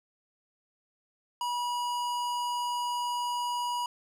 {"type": "tone with hard clipping", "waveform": "sine", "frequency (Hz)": 969, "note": "B5", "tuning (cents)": -33, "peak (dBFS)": -31, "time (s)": [1.41, 3.86], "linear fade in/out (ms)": 2, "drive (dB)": 17, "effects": []}